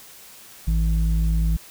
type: tone with low-pass filter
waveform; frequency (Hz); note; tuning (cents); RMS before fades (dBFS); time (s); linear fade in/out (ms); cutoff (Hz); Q
square; 54.2; A1; -25; -20; 0.67-1.57; 10; 130; 4.4
effects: white hiss -45 dBFS RMS until 1.7 s